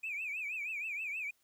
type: tone with vibrato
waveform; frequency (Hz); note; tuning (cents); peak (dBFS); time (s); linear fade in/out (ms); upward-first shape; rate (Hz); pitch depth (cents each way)
triangle; 2452; D#7; -26; -33; 0.03-1.31; 10; triangle; 6.3; 170
effects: tanh soft clip ceiling -33 dBFS + white hiss -74 dBFS RMS until 1.43 s